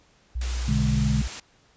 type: tone with vibrato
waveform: sine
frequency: 60.8 Hz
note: B1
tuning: 26 cents flat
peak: -25 dBFS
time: 0.35-1.28 s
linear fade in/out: 10 ms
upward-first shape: sine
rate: 3 Hz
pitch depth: 10 cents each way
type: noise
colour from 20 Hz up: white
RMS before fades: -35 dBFS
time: 0.41-1.4 s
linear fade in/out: 5 ms
type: chord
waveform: sine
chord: G# diminished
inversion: first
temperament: equal with one note detuned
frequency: 123.47 / 146.83 / 210.8 Hz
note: B2 / D3 / G#3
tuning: 0 / 0 / +26 cents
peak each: -25 dBFS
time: 0.68-1.22 s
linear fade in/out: 5 ms
effects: pink hiss -60 dBFS RMS until 1.76 s + resampled to 16000 Hz